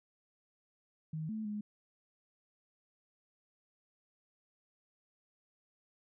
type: tone with pitch steps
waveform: sine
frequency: 157.2 / 218 / 209.2 Hz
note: D#3 / A3 / G#3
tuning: +18 / -16 / +13 cents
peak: -36 dBFS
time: 1.13-1.61 s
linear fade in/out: 5 ms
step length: 160 ms
effects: none